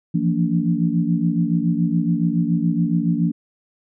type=tone cluster; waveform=sine; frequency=166.5 / 173.6 / 229.5 / 288.2 Hz; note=E3 / F3 / A#3 / D4; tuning=+18 / -10 / -27 / -33 cents; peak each=-21 / -21 / -23 / -24 dBFS; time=0.14-3.32 s; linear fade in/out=10 ms; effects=none